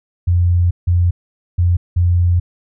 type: tone bursts at uneven times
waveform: sine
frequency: 87.8 Hz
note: F2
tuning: 10 cents sharp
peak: -10 dBFS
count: 4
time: 0.27-0.71 / 0.87-1.11 / 1.58-1.77 / 1.96-2.4 s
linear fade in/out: 10 ms
effects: none